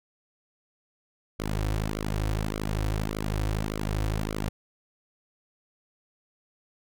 sawtooth tone with flanger, 52.6 Hz, G#1, 23 cents sharp, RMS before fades -29 dBFS, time 1.39-4.49 s, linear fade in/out 5 ms, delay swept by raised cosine 1.1 to 4.9 ms, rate 1.7 Hz, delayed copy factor -0.85, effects none

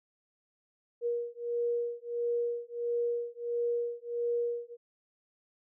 sine beating tone pair, 474.3 / 475.8 Hz, A#4 / A#4, +30 / +35 cents, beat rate 1.5 Hz, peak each -33 / -33 dBFS, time 1.01-4.77 s, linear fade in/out 50 ms, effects none

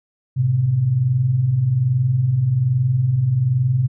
sine tone pair together, 107.8 / 129.01 Hz, A2 / C3, -35 / -24 cents, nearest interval minor third, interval 311 cents, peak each -23 / -15 dBFS, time 0.36-3.88 s, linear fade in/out 20 ms, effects none

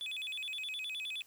triangle tone with vibrato, 2960 Hz, F#7, in tune, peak -36 dBFS, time 0.01-1.22 s, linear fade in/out 0 ms, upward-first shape square, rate 9.6 Hz, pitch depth 270 cents each way, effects white hiss -64 dBFS RMS until 1.26 s

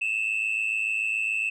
sine tone pair together, 2582 / 2689 Hz, E7 / E7, -37 / +34 cents, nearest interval minor second, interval 71 cents, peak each -25 / -25 dBFS, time 0.01-1.5 s, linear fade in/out 10 ms, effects tanh soft clip ceiling -21 dBFS

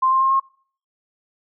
sine tone with pitch steps, 1046.5 / 1056.2 / 1066 / 1075.9 Hz, C6 / C6 / C6 / C6, 0 / +16 / +32 / +48 cents, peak -14 dBFS, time 0.02-0.4 s, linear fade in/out 10 ms, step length 95 ms, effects noise-tail reverb RT60 0.5 s tail -24 dB re dry

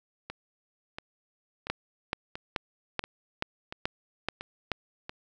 two click trains, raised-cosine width 0.3 ms, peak -21 / -12 dBFS, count 8 / 8, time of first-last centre 0.3-5.095 / 1.7-4.717 s, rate 1.46 / 2.32 Hz, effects none

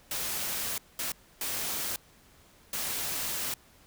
white noise bursts at uneven times, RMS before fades -33 dBFS, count 4, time 0.11-0.78 / 0.99-1.12 / 1.41-1.96 / 2.73-3.54 s, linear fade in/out 2 ms, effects pink hiss -59 dBFS RMS until 3.86 s

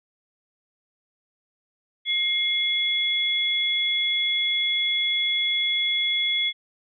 sine tone pair together, 2129 / 3383 Hz, C7 / G#7, +30 / +31 cents, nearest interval minor sixth, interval 801 cents, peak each -26 / -22 dBFS, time 2.05-6.53 s, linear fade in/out 50 ms, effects none

